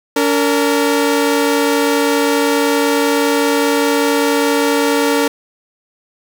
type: tone pair together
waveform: sawtooth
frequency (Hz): 285.5 / 460.8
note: D4 / A#4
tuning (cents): -49 / -20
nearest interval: minor sixth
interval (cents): 829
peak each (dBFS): -11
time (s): 0.16-5.28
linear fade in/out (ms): 5
effects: none